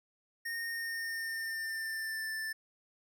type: tone with pitch glide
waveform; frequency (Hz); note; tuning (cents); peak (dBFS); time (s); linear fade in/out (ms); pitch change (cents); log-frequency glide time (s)
square; 1844 to 1766.8; A#6 to A6; -19 to +7; -36; 0.45-2.53; 10; -74; 0.69-2.31
effects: none